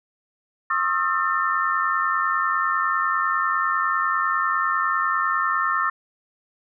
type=tone cluster; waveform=sine; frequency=1082 / 1257 / 1347 / 1794 Hz; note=C#6 / D#6 / E6 / A6; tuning=-42 / +17 / +37 / +33 cents; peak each=-25 dBFS; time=0.7-5.9 s; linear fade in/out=5 ms; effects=none